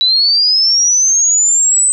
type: linear sweep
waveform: sine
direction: up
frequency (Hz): 3908 to 8120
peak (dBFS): -8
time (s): 0.01-1.92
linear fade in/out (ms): 0
effects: none